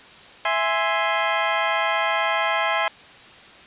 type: chord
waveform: 20% pulse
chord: E augmented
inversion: none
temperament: equal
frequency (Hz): 659.3 / 830.6 / 1046.5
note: E5 / G#5 / B#5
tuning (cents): 0 / 0 / 0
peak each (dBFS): -19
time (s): 0.45-2.88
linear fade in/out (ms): 2
effects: white hiss -45 dBFS RMS until 3.66 s + resampled to 8000 Hz